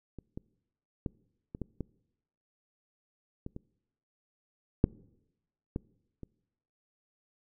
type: clicks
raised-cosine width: 3 ms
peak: -30 / -26 / -20 / -26 / -22 / -22 / -26 / -28 / -7 / -19 / -30 dBFS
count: 11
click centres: 0.187 / 0.375 / 1.062 / 1.549 / 1.617 / 1.807 / 3.464 / 3.564 / 4.841 / 5.761 / 6.233 s
effects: noise-tail reverb RT60 0.9 s tail -24 dB re dry